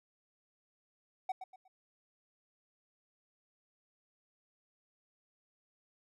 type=tone with echo; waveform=triangle; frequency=752 Hz; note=F#5; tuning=28 cents sharp; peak=-30 dBFS; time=1.29-1.32 s; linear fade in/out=5 ms; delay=120 ms; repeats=3; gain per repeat=-10 dB; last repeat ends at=1.68 s; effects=none